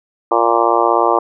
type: harmonic tone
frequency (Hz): 116.54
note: A#2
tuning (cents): 0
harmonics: 3 / 4 / 5 / 6 / 7 / 8 / 9 / 10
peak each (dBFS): -19 / -19 / -19 / -19 / -19 / -19 / -19 / -19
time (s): 0.31-1.19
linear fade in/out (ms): 5
effects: none